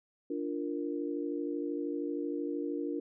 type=chord; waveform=sine; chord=Bb major; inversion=first; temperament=equal with one note detuned; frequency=293.7 / 346.6 / 466.2 Hz; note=D4 / F4 / Bb4; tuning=0 / -13 / 0 cents; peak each=-35 / -37 / -39 dBFS; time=0.3-3 s; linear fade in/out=5 ms; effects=none